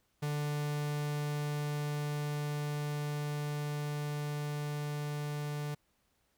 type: tone with level ramp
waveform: 45% pulse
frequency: 147.4 Hz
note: D3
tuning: 7 cents sharp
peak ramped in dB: -32 to -35 dBFS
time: 0.22-5.75 s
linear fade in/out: 10 ms
effects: pink hiss -75 dBFS RMS until 6.37 s